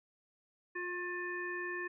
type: harmonic tone with a mistuned harmonic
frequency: 354.9 Hz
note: F4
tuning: 28 cents sharp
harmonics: 1 / 3 / 5 / 7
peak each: -41 / -46 / -39 / -49 dBFS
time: 0.75-1.88 s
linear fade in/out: 10 ms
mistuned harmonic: 3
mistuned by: +20 cents
effects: none